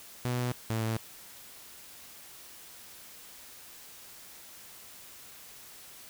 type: tone pair in turn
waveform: sawtooth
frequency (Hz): 123.3 / 111.67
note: B2 / A2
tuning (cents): -2 / +26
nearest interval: major second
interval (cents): 172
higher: first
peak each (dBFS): -25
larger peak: neither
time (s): 0.25-0.52 / 0.7-0.97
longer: neither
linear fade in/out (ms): 0
effects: white hiss -50 dBFS RMS until 6.09 s

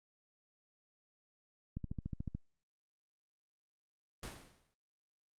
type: click train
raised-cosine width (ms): 5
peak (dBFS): -27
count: 9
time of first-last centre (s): 1.77-2.35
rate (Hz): 13.8
type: noise with exponential decay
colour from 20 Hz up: pink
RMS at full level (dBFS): -42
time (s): 4.23-4.74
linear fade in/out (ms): 2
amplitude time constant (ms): 110
effects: low-pass 10000 Hz 12 dB/octave + Opus 48 kbps

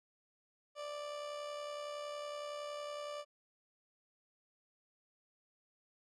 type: tone with amplitude modulation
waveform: 30% pulse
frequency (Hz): 587.3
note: D5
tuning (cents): 0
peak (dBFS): -37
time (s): 0.75-3.25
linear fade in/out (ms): 50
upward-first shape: sine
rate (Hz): 70.8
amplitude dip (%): 40
effects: low-pass 7000 Hz 12 dB/octave

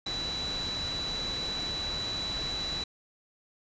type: tone in noise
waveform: sine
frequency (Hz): 3951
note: B7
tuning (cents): 0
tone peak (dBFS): -32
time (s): 0.06-2.84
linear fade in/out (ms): 5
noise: pink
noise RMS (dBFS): -38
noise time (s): 0.06-2.84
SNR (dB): +3
effects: resampled to 16000 Hz

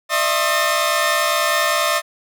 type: tone cluster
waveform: sawtooth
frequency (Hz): 601 / 666 / 1068 / 1252 / 1801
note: D5 / E5 / C6 / D#6 / A6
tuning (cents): +40 / +18 / +35 / +10 / +40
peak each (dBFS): -19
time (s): 0.09-2.02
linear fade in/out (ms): 50
effects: none

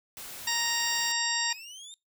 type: noise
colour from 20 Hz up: white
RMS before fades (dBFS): -42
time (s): 0.17-1.12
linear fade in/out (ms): 0
type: harmonic tone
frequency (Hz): 932.3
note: A#5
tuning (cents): 0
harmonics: 1 / 2 / 3 / 4 / 5 / 6 / 8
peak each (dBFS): -36 / -33 / -36 / -35 / -34 / -33 / -33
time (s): 0.47-1.53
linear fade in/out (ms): 5
type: exponential sweep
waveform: 25% pulse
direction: up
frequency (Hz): 2384 to 3696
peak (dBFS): -39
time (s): 1.5-1.94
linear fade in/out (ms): 0
effects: noise-tail reverb RT60 0.2 s tail -22 dB re dry

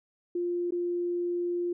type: tone with dropouts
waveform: sine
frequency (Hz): 350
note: F4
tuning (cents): +4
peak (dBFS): -27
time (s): 0.35-1.73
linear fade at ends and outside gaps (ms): 5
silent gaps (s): 0.708-0.721
effects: none

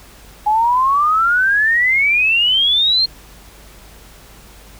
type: exponential sweep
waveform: sine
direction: up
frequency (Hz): 830.6 to 4262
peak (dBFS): -11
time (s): 0.46-3.06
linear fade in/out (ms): 10
effects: added 50 Hz sine -43 dBFS peak until 4.79 s + pink hiss -43 dBFS RMS until 4.79 s

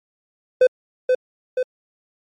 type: tone with echo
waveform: triangle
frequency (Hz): 508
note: B4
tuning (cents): +49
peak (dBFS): -7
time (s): 0.61-0.67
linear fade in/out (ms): 5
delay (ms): 480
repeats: 2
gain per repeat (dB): -4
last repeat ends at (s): 1.63
effects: MP3 48 kbps

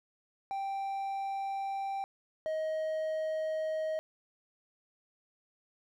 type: tone pair in turn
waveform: triangle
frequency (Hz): 784 / 629.3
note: G5 / D#5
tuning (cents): 0 / +19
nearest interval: major third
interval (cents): 381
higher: first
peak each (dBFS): -31 / -29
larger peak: second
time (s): 0.51-2.04 / 2.46-3.99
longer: neither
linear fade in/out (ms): 0
effects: none

